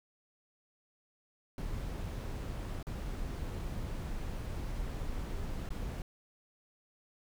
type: noise with dropouts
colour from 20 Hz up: brown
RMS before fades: -38 dBFS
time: 1.58-6.02 s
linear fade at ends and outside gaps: 1 ms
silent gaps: 2.828-2.868 / 5.69-5.704 s
effects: none